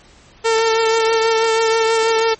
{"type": "tone with vibrato", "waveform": "sawtooth", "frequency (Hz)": 450, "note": "A4", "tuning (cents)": 39, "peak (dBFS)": -9, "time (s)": [0.44, 2.35], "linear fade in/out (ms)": 20, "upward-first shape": "triangle", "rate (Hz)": 6.2, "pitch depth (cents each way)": 24, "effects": ["pink hiss -47 dBFS RMS until 2.39 s", "MP3 32 kbps"]}